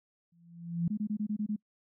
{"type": "tone with exponential growth", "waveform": "sine", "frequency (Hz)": 170, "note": "F3", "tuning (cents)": -46, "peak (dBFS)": -24, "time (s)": [0.32, 0.88], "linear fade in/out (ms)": 5, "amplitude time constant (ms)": 120}
{"type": "tone bursts", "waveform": "sine", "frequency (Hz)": 210.7, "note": "G#3", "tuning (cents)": 25, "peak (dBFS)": -29, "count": 7, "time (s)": [0.9, 1.563], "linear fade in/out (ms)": 10, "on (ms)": 75, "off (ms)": 23}
{"effects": ["noise-tail reverb RT60 0.1 s tail -26 dB re dry"]}